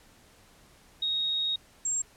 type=tone pair in turn; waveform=sine; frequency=3754 / 7508 Hz; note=A#7 / A#8; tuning=+11 / +11 cents; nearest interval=octave; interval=1200 cents; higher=second; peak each=-26 dBFS; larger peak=neither; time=1.02-1.56 / 1.85-2.02 s; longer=first; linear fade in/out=5 ms; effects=pink hiss -58 dBFS RMS until 2.16 s + low-pass 12000 Hz 12 dB/octave